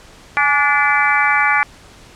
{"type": "harmonic tone with a mistuned harmonic", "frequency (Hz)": 289.8, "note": "D4", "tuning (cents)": -23, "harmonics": [3, 4, 5, 6, 7, 8], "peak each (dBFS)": [-19, -19, -19, -19, -19, -19], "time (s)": [0.37, 1.63], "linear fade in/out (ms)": 0, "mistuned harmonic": 3, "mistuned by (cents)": -55, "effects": ["pink hiss -43 dBFS RMS until 2.15 s", "low-pass 8000 Hz 12 dB/octave"]}